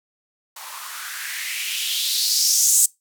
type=noise with band-pass filter sweep; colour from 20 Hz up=violet; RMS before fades=-22 dBFS; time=0.56-2.86 s; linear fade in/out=5 ms; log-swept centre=870 to 7900 Hz; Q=3.6; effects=noise-tail reverb RT60 0.2 s tail -23 dB re dry